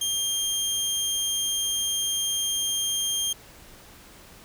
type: tone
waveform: 20% pulse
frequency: 3200 Hz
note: G7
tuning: 35 cents sharp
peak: -19 dBFS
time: 0.01-3.33 s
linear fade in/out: 5 ms
effects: pink hiss -49 dBFS RMS until 4.44 s